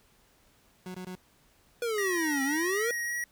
30% pulse tone bursts, 183.4 Hz, F#3, 15 cents flat, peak -35 dBFS, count 3, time 0.86-1.152 s, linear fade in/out 2 ms, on 84 ms, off 20 ms
square exponential two-way sweep, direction down then up, 487.5 to 264.2 to 487.5 Hz, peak -29 dBFS, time 1.82-2.91 s, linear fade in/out 2 ms, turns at 2.43 s
square tone with vibrato, 1901 Hz, A#6, 33 cents sharp, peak -31 dBFS, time 1.98-3.24 s, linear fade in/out 2 ms, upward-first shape sine, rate 2.7 Hz, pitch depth 12 cents each way
effects pink hiss -64 dBFS RMS until 3.31 s

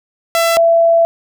sawtooth / sine tone pair in turn, 669 / 669 Hz, E5 / E5, +25 / +25 cents, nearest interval unison, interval 0 cents, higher neither, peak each -7 dBFS, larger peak neither, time 0.35-0.57 / 0.57-1.05 s, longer second, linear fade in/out 0 ms, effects none

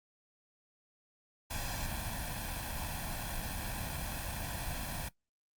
pink noise with comb filter, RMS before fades -38 dBFS, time 1.5-5.09 s, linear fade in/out 10 ms, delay 1.2 ms, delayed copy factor +0.75, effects noise-tail reverb RT60 0.1 s tail -17 dB re dry + Opus 48 kbps

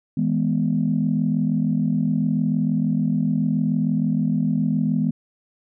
sine chord, E major, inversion none, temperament equal with one note detuned, 160.96 / 207.7 / 246.9 Hz, E3 / G#3 / B3, -41 / 0 / 0 cents, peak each -22 dBFS, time 0.17-5.11 s, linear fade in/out 5 ms, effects tanh soft clip ceiling -9 dBFS

